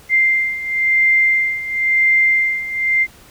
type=beating tone pair; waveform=sine; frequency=2093 / 2093.97 Hz; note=C7 / C7; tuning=0 / +1 cents; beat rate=0.97 Hz; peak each=-18 / -14 dBFS; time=0.09-3.07 s; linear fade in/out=50 ms; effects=pink hiss -45 dBFS RMS until 3.3 s

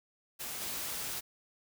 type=noise with level steps; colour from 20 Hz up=white; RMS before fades=-40 / -38 dBFS; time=0.39-1.21 s; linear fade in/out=20 ms; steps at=0.61 s; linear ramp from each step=10 ms; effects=none

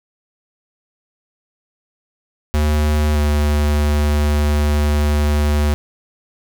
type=tone pair in turn; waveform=square; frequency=75.4 / 74.06 Hz; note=D2 / D2; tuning=+46 / +15 cents; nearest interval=unison; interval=31 cents; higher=first; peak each=-14 dBFS; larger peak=neither; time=2.54-3.15 / 3.15-5.74 s; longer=second; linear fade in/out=0 ms; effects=none

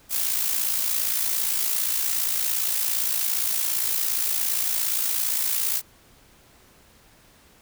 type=noise with amplitude modulation; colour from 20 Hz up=blue; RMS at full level=-22 dBFS; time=0.09-5.82 s; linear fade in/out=50 ms; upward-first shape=sine; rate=57.4 Hz; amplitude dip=55%; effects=pink hiss -55 dBFS RMS until 7.61 s

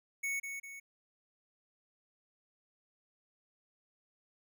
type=tone with echo; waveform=square; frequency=2217 Hz; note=C#7; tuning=in tune; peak=-34 dBFS; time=0.23-0.4 s; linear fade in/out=10 ms; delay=200 ms; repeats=2; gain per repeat=-6 dB; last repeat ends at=0.8 s; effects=none

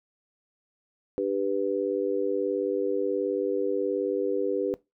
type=harmonic tone; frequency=98.6 Hz; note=G2; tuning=11 cents sharp; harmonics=3 / 4 / 5; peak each=-31 / -28 / -28 dBFS; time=1.18-4.74 s; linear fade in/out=0 ms; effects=noise-tail reverb RT60 0.2 s tail -20 dB re dry

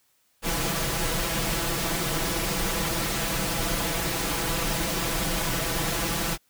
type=noise with comb filter; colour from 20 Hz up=pink; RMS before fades=-27 dBFS; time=0.42-6.38 s; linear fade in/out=50 ms; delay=6 ms; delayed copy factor=+0.85; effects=white hiss -67 dBFS RMS until 6.49 s

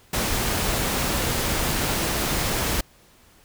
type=noise; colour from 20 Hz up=pink; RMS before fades=-24 dBFS; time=0.13-2.81 s; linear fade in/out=5 ms; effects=pink hiss -55 dBFS RMS until 3.44 s

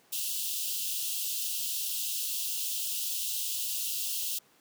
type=high-pass noise; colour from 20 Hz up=white; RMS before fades=-33 dBFS; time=0.12-4.39 s; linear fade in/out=10 ms; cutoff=2700 Hz; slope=96 dB/octave; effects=pink hiss -63 dBFS RMS until 4.6 s + high-pass 200 Hz 12 dB/octave

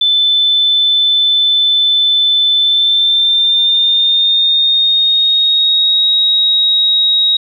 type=tone with pitch glide; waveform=sine; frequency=3520 to 3794 Hz; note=A7 to A#7; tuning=0 to +30 cents; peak=-8 dBFS; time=0.01-7.37 s; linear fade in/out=5 ms; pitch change=+130 cents; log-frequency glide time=2.56-6.07 s; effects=8-bit

